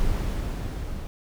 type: noise with level ramp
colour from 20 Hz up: brown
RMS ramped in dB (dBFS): -24 to -33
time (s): 0-1.07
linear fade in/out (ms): 0
effects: none